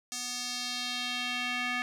square tone with band-pass filter sweep, 246.9 Hz, B3, in tune, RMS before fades -34 dBFS, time 0.12-1.82 s, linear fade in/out 0 ms, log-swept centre 6500 to 2100 Hz, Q 1.9, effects none

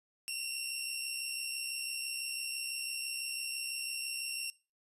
15% pulse tone pair together, 2708 / 2774 Hz, E7 / F7, +46 / -12 cents, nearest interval unison, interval 42 cents, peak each -32 / -32 dBFS, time 0.28-4.5 s, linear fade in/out 0 ms, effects noise-tail reverb RT60 0.3 s tail -20 dB re dry + resampled to 32000 Hz

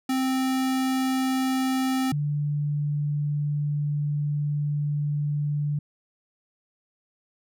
square / sine tone pair in turn, 261.6 / 146.82 Hz, C4 / D3, 0 / 0 cents, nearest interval minor seventh, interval 1000 cents, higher first, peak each -23 dBFS, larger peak neither, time 0.09-2.12 / 2.12-5.79 s, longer second, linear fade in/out 5 ms, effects none

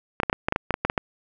clicks, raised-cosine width 0.5 ms, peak -6 dBFS, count 12, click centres 0.201 / 0.233 / 0.298 / 0.329 / 0.485 / 0.524 / 0.561 / 0.707 / 0.741 / 0.85 / 0.899 / 0.978 s, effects none

